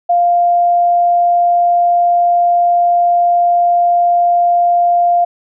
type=tone; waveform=sine; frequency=698.5 Hz; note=F5; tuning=in tune; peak=-8 dBFS; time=0.09-5.25 s; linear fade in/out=10 ms; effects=none